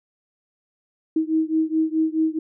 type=beating tone pair; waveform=sine; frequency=315.9 / 320.6 Hz; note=D#4 / E4; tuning=+26 / -48 cents; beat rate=4.7 Hz; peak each=-21 / -22 dBFS; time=1.16-2.39 s; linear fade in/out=5 ms; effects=none